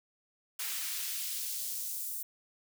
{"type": "noise with high-pass filter sweep", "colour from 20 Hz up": "white", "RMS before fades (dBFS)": -37, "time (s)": [0.59, 2.23], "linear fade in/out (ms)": 5, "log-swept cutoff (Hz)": [1300, 10000], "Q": 0.76, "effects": []}